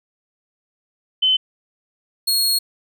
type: tone pair in turn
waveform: sine / sawtooth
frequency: 3051 / 4306 Hz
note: G7 / C8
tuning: -48 / +49 cents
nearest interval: tritone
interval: 597 cents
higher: second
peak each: -13 dBFS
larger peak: neither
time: 1.22-1.37 / 2.27-2.59 s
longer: second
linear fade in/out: 10 ms
effects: none